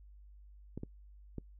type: clicks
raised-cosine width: 3 ms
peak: -27 dBFS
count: 3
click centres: 0.776 / 0.834 / 1.383 s
effects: noise-tail reverb RT60 0.1 s tail -24 dB re dry + added 50 Hz sine -53 dBFS peak until 1.59 s